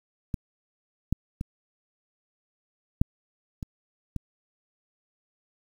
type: clicks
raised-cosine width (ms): 5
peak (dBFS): -16 / -11 / -18 / -7 / -21 / -18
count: 6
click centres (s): 0.342 / 1.126 / 1.411 / 3.015 / 3.628 / 4.163
effects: 8-bit